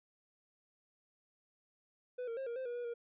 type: tone with pitch steps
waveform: triangle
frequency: 498.1 / 460.6 / 534 / 470.7 / 521 / 480.9 / 483.7 / 471.4 Hz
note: B4 / A#4 / C5 / A#4 / C5 / B4 / B4 / A#4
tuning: +15 / -21 / +35 / +17 / -7 / -46 / -36 / +19 cents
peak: -36 dBFS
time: 2.18-2.94 s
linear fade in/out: 10 ms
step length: 95 ms
effects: resampled to 8000 Hz